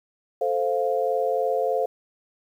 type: chord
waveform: sine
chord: F major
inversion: first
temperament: equal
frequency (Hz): 440 / 523.3 / 698.5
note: A4 / C5 / F5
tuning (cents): 0 / 0 / 0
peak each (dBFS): -26 / -24 / -26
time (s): 0.41-1.86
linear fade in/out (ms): 5
effects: 9-bit